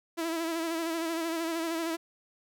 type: tone with vibrato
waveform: sawtooth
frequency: 329.6 Hz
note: E4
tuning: in tune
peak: -26 dBFS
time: 0.17-1.97 s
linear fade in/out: 20 ms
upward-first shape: sine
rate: 13 Hz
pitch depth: 46 cents each way
effects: none